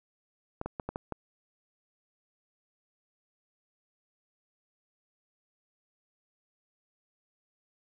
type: clicks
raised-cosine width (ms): 1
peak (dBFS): -20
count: 6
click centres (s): 0.614 / 0.66 / 0.798 / 0.89 / 0.959 / 1.123
effects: none